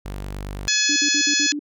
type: tone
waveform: sawtooth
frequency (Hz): 49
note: G1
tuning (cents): 0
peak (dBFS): -25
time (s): 0.05-0.68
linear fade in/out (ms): 10
type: harmonic tone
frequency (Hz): 849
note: G#5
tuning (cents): +38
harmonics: 2 / 3 / 4 / 5 / 6 / 7 / 8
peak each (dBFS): -25 / -25 / -25 / -25 / -25 / -25 / -25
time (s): 0.68-1.52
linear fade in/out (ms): 0
type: tone bursts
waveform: sine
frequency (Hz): 293.7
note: D4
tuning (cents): 0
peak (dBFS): -24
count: 6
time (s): 0.89-1.593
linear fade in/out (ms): 5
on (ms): 73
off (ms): 53
effects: none